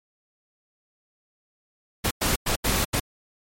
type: noise bursts at uneven times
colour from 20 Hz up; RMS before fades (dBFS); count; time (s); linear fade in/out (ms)
pink; -23; 5; 2.04-2.11 / 2.21-2.36 / 2.46-2.56 / 2.64-2.85 / 2.93-3; 10
effects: MP3 64 kbps